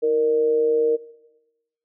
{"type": "tone with amplitude modulation", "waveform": "sine", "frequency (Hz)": 464.9, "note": "A#4", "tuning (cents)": -5, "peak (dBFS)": -14, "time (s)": [0.02, 0.97], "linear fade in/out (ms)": 20, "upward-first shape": "sine", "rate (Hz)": 143, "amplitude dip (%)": 50, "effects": ["noise-tail reverb RT60 1.0 s tail -20 dB re dry"]}